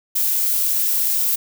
violet noise, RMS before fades -19 dBFS, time 0.15-1.36 s, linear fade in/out 10 ms, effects none

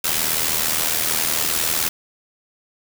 white noise with amplitude modulation, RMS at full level -18 dBFS, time 0.04-1.89 s, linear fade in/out 5 ms, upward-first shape sine, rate 79.6 Hz, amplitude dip 65%, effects none

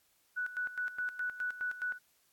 sine tone with tremolo, 1480 Hz, F#6, in tune, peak -32 dBFS, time 0.36-1.99 s, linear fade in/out 20 ms, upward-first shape square, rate 4.8 Hz, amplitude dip 75%, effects white hiss -71 dBFS RMS until 2.32 s + AAC 64 kbps

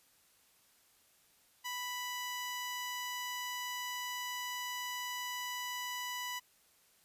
10% pulse tone with notch filter, 987.8 Hz, B5, in tune, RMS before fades -40 dBFS, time 1.64-6.4 s, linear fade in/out 20 ms, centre 4400 Hz, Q 2, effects white hiss -68 dBFS RMS until 7.04 s + resampled to 32000 Hz

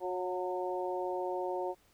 harmonic tone with a mistuned harmonic, 181.7 Hz, F#3, 31 cents flat, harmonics 2 / 3 / 4 / 5, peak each -36 / -38 / -39 / -40 dBFS, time 0-1.75 s, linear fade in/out 50 ms, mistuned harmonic 3, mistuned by +15 cents, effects pink hiss -67 dBFS RMS until 1.93 s

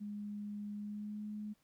sine tone with pitch glide, 206.7 to 210.7 Hz, G#3 to G#3, -8 to +25 cents, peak -40 dBFS, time 0-1.54 s, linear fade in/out 20 ms, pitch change +33 cents, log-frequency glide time 0.75-1.24 s, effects pink hiss -75 dBFS RMS until 1.63 s

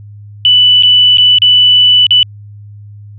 sine tone with dropouts, 2978 Hz, F#7, 11 cents sharp, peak -3 dBFS, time 0.45-2.23 s, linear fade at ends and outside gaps 1 ms, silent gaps 0.825-0.833 / 1.172-1.182 / 1.385-1.419 / 2.067-2.107 s, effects added 103 Hz sine -29 dBFS peak until 3.18 s

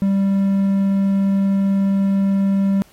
triangle tone, 196 Hz, G3, in tune, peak -12 dBFS, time 0.02-2.82 s, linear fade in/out 0 ms, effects pink hiss -52 dBFS RMS until 2.92 s + AAC 48 kbps

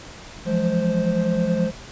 triangle tone cluster, 170.1 / 179.5 / 211.6 / 522 Hz, F3 / F3 / G#3 / C5, -45 / +48 / +33 / -4 cents, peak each -22 dBFS, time 0.45-1.72 s, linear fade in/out 50 ms, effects pink hiss -40 dBFS RMS until 1.91 s + resampled to 16000 Hz

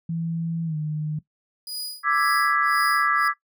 sine tone with pitch glide, 165.7 to 152.83 Hz, E3 to D#3, +9 to -31 cents, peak -24 dBFS, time 0.09-1.19 s, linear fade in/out 5 ms, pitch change -140 cents, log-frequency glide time 0.65-0.76 s
sawtooth tone with tremolo, 4931 Hz, D#8, 16 cents flat, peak -25 dBFS, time 1.67-3.28 s, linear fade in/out 2 ms, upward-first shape sine, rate 1.9 Hz, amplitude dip 100%
sine chord, E dominant seventh, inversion third, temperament equal, 1174.7 / 1318.5 / 1661.2 / 1975.5 Hz, D6 / E6 / G#6 / B6, 0 / 0 / 0 / 0 cents, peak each -22 / -24 / -23 / -28 dBFS, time 2.03-3.34 s, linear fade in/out 50 ms
effects noise-tail reverb RT60 0.1 s tail -17 dB re dry

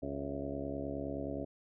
harmonic tone with a mistuned harmonic, 69.6 Hz, C#2, 8 cents sharp, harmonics 1 / 2 / 3 / 4 / 5 / 6 / 7 / 8 / 9 / 10, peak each -46 / -46 / -49 / -40 / -47 / -45 / -51 / -44 / -45 / -55 dBFS, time 0.02-1.45 s, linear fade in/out 10 ms, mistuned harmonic 9, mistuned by +61 cents, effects none

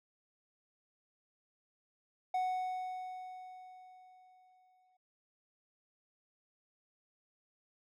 triangle tone with exponential decay, 740 Hz, F#5, in tune, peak -28 dBFS, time 2.34-4.97 s, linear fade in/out 5 ms, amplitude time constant 570 ms, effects none

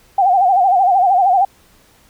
sine tone with vibrato, 752 Hz, F#5, 28 cents sharp, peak -9 dBFS, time 0.18-1.45 s, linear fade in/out 5 ms, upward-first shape sine, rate 13 Hz, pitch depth 110 cents each way, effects pink hiss -51 dBFS RMS until 2.09 s

